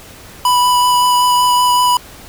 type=tone with vibrato; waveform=square; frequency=987.8 Hz; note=B5; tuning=in tune; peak=-10 dBFS; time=0.45-1.97 s; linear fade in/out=2 ms; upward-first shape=sine; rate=5.3 Hz; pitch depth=10 cents each way; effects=pink hiss -37 dBFS RMS until 2.28 s